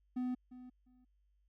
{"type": "tone with echo", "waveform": "triangle", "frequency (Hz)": 251, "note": "B3", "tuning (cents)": 28, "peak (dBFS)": -32, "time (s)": [0.16, 0.35], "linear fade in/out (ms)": 10, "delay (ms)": 350, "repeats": 2, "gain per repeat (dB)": -15, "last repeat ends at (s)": 1.05, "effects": ["added 50 Hz sine -70 dBFS peak until 1.48 s"]}